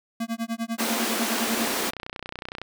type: tone with tremolo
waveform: square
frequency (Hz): 228.8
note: A#3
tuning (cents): -32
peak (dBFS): -25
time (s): 0.2-1.69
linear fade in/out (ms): 5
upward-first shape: sine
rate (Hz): 10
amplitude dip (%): 100
type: high-pass noise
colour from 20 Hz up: pink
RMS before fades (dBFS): -27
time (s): 0.78-1.91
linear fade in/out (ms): 20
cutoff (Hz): 200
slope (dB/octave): 96
type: click train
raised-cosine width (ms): 0.3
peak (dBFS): -18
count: 36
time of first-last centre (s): 1.48-2.616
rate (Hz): 30.8
effects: none